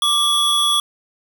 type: tone pair together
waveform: square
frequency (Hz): 1174.7 / 3373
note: D6 / G#7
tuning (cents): 0 / +26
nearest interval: octave + tritone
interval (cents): 1826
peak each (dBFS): -21 / -16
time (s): 0.02-0.8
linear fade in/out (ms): 2
effects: none